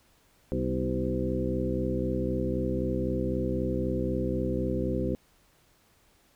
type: harmonic tone with a mistuned harmonic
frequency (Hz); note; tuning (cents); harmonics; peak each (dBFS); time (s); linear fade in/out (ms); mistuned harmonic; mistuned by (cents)
63.9; C2; -40; 1 / 2 / 3 / 4 / 5 / 6 / 8; -34 / -34 / -34 / -34 / -34 / -34 / -34; 0.52-5.15; 0; 4; -51
effects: pink hiss -64 dBFS RMS until 6.35 s